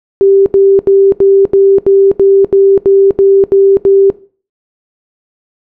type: tone bursts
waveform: sine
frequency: 392 Hz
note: G4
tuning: in tune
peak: -3 dBFS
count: 12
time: 0.21-4.101 s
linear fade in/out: 0 ms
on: 250 ms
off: 81 ms
effects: noise-tail reverb RT60 0.4 s tail -18 dB re dry